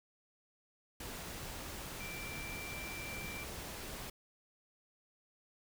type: tone in noise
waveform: sine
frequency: 2349 Hz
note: D7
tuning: in tune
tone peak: -45 dBFS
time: 2-3.44 s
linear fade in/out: 5 ms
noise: pink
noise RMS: -45 dBFS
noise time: 1-4.1 s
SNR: -3 dB
effects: none

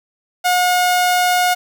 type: tone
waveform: sawtooth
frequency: 721 Hz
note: F#5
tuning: 45 cents flat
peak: -9 dBFS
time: 0.44-1.55 s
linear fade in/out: 20 ms
effects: 8-bit

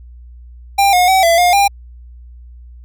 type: tone with pitch steps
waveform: square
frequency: 795 / 721 / 761 / 673 / 711 / 801 Hz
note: G5 / F#5 / F#5 / E5 / F5 / G5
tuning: +24 / -45 / +48 / +36 / +31 / +37 cents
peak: -9 dBFS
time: 0.78-1.68 s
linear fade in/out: 10 ms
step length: 150 ms
effects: added 60 Hz sine -34 dBFS peak until 2.84 s

